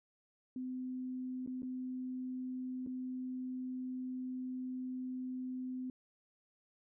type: tone with dropouts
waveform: sine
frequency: 255.3 Hz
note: C4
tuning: 42 cents flat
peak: -38 dBFS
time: 0.56-5.9 s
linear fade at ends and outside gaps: 2 ms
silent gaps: 1.463-1.474 / 1.621-1.63 / 2.864-2.871 s
effects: none